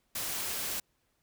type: noise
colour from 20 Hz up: white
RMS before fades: -35 dBFS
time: 0.15-0.8 s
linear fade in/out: 5 ms
effects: pink hiss -75 dBFS RMS until 1.22 s